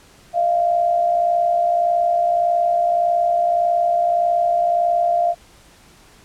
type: tone pair together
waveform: sine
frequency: 630 / 691.7 Hz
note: D#5 / F5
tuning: +21 / -17 cents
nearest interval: major second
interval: 162 cents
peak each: -23 / -15 dBFS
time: 0.33-5.35 s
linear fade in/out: 50 ms
effects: pink hiss -49 dBFS RMS until 6.24 s + low-pass 11000 Hz 12 dB/octave